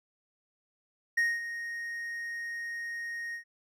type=tone with ADSR envelope; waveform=triangle; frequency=1865 Hz; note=A#6; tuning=in tune; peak=-21 dBFS; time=1.17-3.44 s; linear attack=9 ms; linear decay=220 ms; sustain=-12 dB; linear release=100 ms; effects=none